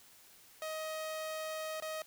sawtooth tone with dropouts, 629 Hz, D#5, 19 cents sharp, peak -34 dBFS, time 0.62-2.02 s, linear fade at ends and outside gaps 1 ms, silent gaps 1.801-1.823 s, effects white hiss -60 dBFS RMS until 2.06 s

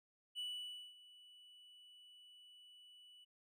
triangle tone with ADSR envelope, 2960 Hz, F#7, in tune, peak -39 dBFS, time 0.35-3.25 s, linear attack 38 ms, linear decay 550 ms, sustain -19 dB, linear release 16 ms, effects none

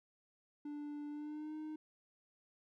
triangle tone with pitch glide, 293.7 to 308.7 Hz, D4 to D#4, 0 to -14 cents, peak -40 dBFS, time 0.65-1.76 s, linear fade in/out 5 ms, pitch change +86 cents, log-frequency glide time 1.09-1.55 s, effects none

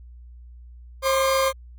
40% pulse tone cluster, 535 / 1043 / 1203 Hz, C5 / C6 / D6, +38 / -6 / +41 cents, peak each -19 / -26 / -26 dBFS, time 1.02-1.53 s, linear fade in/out 50 ms, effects added 60 Hz sine -41 dBFS peak until 1.78 s

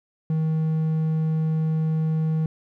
triangle tone, 158.4 Hz, D#3, 31 cents sharp, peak -18 dBFS, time 0.3-2.46 s, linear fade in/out 2 ms, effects none

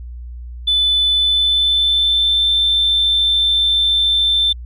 sine tone with pitch glide, 3500 to 3553 Hz, A7 to A7, -10 to +16 cents, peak -11 dBFS, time 0.67-4.53 s, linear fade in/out 10 ms, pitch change +26 cents, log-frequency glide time 1.11-2.49 s, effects tanh soft clip ceiling -7 dBFS + added 60 Hz sine -28 dBFS peak until 4.65 s

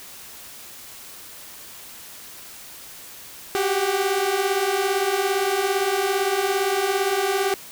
sawtooth tone cluster, 378.5 / 396.1 / 741 Hz, F#4 / G4 / F#5, +39 / +18 / +2 cents, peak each -22 / -18 / -26 dBFS, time 3.55-7.54 s, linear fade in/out 0 ms, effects white hiss -41 dBFS RMS until 7.71 s

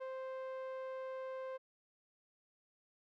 sawtooth tone with low-pass filter, 523.3 Hz, C5, in tune, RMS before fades -44 dBFS, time 0-1.58 s, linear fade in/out 20 ms, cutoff 1300 Hz, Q 0.5, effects none

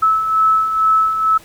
sine beating tone pair, 1301 / 1303.2 Hz, E6 / E6, -23 / -20 cents, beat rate 2.2 Hz, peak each -20 / -12 dBFS, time 0.02-1.38 s, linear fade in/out 10 ms, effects pink hiss -43 dBFS RMS until 1.44 s

